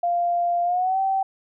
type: tone with pitch glide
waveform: sine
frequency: 696 to 772.3 Hz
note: F5 to G5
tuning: -6 to -26 cents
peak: -19 dBFS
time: 0.03-1.23 s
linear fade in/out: 5 ms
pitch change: +180 cents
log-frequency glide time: 0.64-0.99 s
effects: none